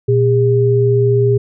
sine tone pair together, 119.89 / 404.9 Hz, A#2 / G#4, +49 / -44 cents, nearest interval octave + major sixth, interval 2107 cents, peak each -12 dBFS, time 0.08-1.38 s, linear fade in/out 10 ms, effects none

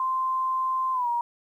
sine tone with pitch glide, 1042 to 950 Hz, C6 to A#5, -7 to +33 cents, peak -23 dBFS, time 0-1.21 s, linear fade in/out 2 ms, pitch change -160 cents, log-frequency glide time 0.93-1.08 s, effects 10-bit

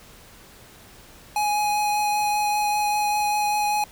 square tone with vibrato, 835 Hz, G#5, 9 cents sharp, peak -21 dBFS, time 1.36-3.84 s, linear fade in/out 2 ms, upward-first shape triangle, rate 5.1 Hz, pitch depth 12 cents each way, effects pink hiss -48 dBFS RMS until 3.91 s

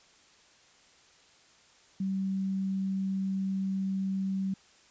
sine tone, 192.3 Hz, G3, 33 cents flat, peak -28 dBFS, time 2-4.54 s, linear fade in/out 5 ms, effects white hiss -60 dBFS RMS until 4.9 s + resampled to 16000 Hz

